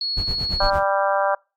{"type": "tone", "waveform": "sine", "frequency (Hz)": 4348, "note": "C#8", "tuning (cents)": -34, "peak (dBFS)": -22, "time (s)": [0.01, 0.7], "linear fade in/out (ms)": 2}
{"type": "noise with tremolo", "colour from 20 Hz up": "brown", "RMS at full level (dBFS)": -25, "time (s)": [0.17, 0.83], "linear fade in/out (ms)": 2, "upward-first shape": "sine", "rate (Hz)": 8.9, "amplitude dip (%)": 85}
{"type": "harmonic tone", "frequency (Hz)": 196.6, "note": "G3", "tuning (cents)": 5, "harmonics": [3, 4, 5, 6, 7, 8], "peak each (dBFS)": [-21, -23, -25, -27, -28, -29], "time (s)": [0.6, 1.35], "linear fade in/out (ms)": 5}
{"effects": ["noise-tail reverb RT60 0.3 s tail -26 dB re dry", "Opus 48 kbps"]}